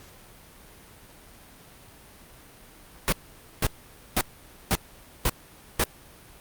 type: noise bursts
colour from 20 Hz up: pink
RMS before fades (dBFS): -22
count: 6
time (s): 3.08-5.838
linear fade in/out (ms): 0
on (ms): 43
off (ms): 500
effects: pink hiss -50 dBFS RMS until 6.4 s + Opus 48 kbps